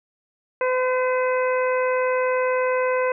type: harmonic tone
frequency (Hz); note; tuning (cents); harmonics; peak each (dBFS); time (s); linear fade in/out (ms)
509; C5; -48; 1 / 2 / 3 / 4 / 5; -20 / -26 / -30 / -32 / -34; 0.61-3.12; 2
effects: none